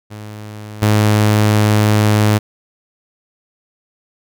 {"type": "tone with level steps", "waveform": "sawtooth", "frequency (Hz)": 106, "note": "G#2", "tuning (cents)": 36, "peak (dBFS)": [-25, -6], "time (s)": [0.1, 2.39], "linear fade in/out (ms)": 20, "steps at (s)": 0.82, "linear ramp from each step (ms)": 5, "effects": []}